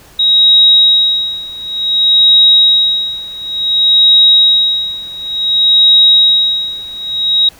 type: tone with tremolo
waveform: sine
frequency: 3805 Hz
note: A#7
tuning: 35 cents sharp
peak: -3 dBFS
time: 0.19-7.49 s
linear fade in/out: 5 ms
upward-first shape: sine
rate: 0.56 Hz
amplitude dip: 90%
effects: pink hiss -41 dBFS RMS until 7.59 s